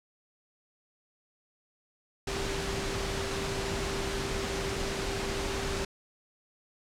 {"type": "tone in noise", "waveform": "sine", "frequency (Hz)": 392, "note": "G4", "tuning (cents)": 0, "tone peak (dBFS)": -36, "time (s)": [2.27, 5.85], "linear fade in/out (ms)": 5, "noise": "pink", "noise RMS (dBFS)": -33, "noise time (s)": [2.27, 5.85], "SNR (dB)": -6, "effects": ["low-pass 7000 Hz 12 dB/octave"]}